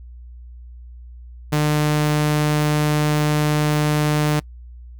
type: tone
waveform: sawtooth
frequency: 150.3 Hz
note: D3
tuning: 40 cents sharp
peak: -12 dBFS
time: 1.52-4.4 s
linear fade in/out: 10 ms
effects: noise-tail reverb RT60 0.1 s tail -24 dB re dry + added 60 Hz sine -36 dBFS peak until 4.99 s